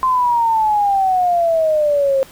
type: exponential sweep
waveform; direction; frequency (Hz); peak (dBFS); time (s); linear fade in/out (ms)
sine; down; 1046.5 to 530; -12; 0.03-2.23; 0
effects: pink hiss -42 dBFS RMS until 2.31 s